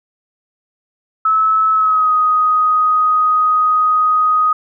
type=tone with pitch glide; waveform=sine; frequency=1299 to 1250.4 Hz; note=E6 to D#6; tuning=-26 to +8 cents; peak=-10 dBFS; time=1.25-4.53 s; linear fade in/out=5 ms; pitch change=-66 cents; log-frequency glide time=1.72-2.13 s; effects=none